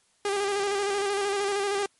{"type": "tone with vibrato", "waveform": "sawtooth", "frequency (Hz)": 401, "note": "G4", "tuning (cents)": 39, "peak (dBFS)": -21, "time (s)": [0.25, 1.86], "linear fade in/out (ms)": 2, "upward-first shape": "square", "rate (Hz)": 13, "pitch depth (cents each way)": 35, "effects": ["white hiss -66 dBFS RMS until 1.99 s", "MP3 48 kbps"]}